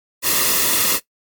white noise with comb filter, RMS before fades -17 dBFS, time 0.22-1 s, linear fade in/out 50 ms, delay 1.3 ms, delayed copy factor -0.6, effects noise-tail reverb RT60 0.1 s tail -17 dB re dry + MP3 96 kbps

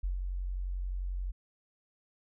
sine tone with ADSR envelope, 45.68 Hz, F#1, 21 cents flat, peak -28 dBFS, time 0.03-1.32 s, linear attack 11 ms, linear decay 130 ms, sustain -4 dB, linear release 18 ms, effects none

